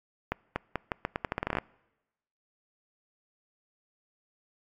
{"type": "accelerating click train", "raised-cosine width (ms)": 0.5, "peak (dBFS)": -13, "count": 16, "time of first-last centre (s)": [0.32, 1.585], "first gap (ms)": 240, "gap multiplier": 0.82, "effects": ["noise-tail reverb RT60 1.0 s tail -25 dB re dry", "MP3 96 kbps"]}